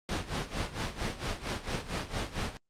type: noise with tremolo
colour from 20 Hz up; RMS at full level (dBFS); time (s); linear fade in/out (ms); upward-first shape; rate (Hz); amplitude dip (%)
pink; -31; 0.09-2.57; 0; sine; 4.4; 80
effects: low-pass 6000 Hz 12 dB/octave + Opus 48 kbps